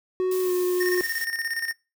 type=tone with pitch glide; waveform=triangle; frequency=370 to 361.1 Hz; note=F#4 to F#4; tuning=0 to -42 cents; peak=-19 dBFS; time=0.2-1.01 s; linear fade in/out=0 ms; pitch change=-42 cents; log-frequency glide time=0.41-0.52 s
type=noise; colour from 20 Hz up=blue; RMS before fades=-36 dBFS; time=0.31-1.25 s; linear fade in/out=5 ms
type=tone with tremolo; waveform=square; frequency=1830 Hz; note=A#6; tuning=32 cents flat; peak=-25 dBFS; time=0.8-1.73 s; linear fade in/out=10 ms; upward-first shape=square; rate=17 Hz; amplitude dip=60%
effects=noise-tail reverb RT60 0.3 s tail -26 dB re dry